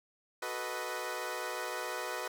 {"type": "chord", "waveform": "15% pulse", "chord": "B dominant seventh", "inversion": "second", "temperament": "equal with one note detuned", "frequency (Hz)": [371.9, 440, 493.9, 622.3], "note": ["F#4", "A4", "B4", "D#5"], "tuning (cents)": [9, 0, 0, 0], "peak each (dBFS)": [-36, -38, -33, -35], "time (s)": [0.42, 2.28], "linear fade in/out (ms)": 5, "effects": []}